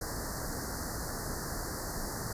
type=band-stop noise; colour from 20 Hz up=pink; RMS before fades=-37 dBFS; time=0.01-2.33 s; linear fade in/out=5 ms; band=1900 to 4400 Hz; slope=96 dB/octave; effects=resampled to 32000 Hz